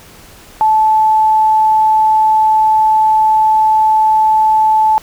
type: tone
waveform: sine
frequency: 870 Hz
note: A5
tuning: 20 cents flat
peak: -7 dBFS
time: 0.61-4.98 s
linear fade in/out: 0 ms
effects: pink hiss -39 dBFS RMS until 5.02 s